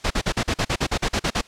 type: noise bursts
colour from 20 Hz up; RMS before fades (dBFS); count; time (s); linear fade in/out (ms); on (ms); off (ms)
pink; -21; 13; 0.04-1.414; 10; 66; 43
effects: white hiss -49 dBFS RMS until 1.47 s + low-pass 6000 Hz 12 dB/octave